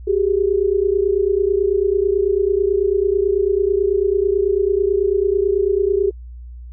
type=tone pair together; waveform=sine; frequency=380.9 / 410 Hz; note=G4 / G#4; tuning=-50 / -22 cents; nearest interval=minor second; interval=128 cents; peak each=-17 dBFS; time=0.07-6.11 s; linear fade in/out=10 ms; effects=added 60 Hz sine -32 dBFS peak until 6.72 s